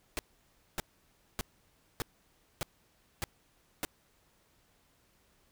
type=noise bursts; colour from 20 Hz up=pink; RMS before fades=-34 dBFS; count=7; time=0.17-3.85 s; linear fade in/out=0 ms; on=20 ms; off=590 ms; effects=pink hiss -69 dBFS RMS until 5.51 s